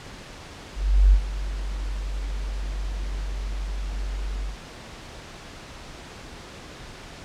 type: tone with ADSR envelope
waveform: sine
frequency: 47.87 Hz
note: G1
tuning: 40 cents flat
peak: -10 dBFS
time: 0.73-4.58 s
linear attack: 390 ms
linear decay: 81 ms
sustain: -16 dB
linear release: 130 ms
effects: pink hiss -41 dBFS RMS until 7.24 s + low-pass 6000 Hz 12 dB/octave